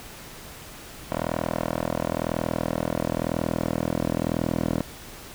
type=tone with band-pass filter sweep; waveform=10% pulse; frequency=40.98 Hz; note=E1; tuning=9 cents flat; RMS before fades=-27 dBFS; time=1.12-4.81 s; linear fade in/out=0 ms; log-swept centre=690 to 380 Hz; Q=1.1; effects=pink hiss -42 dBFS RMS until 5.34 s